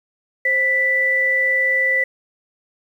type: tone pair together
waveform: sine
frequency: 527 / 1977.1 Hz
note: C5 / B6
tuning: +12 / +1 cents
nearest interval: octave + major seventh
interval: 2289 cents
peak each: -25 / -15 dBFS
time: 0.45-2.04 s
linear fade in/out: 5 ms
effects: 8-bit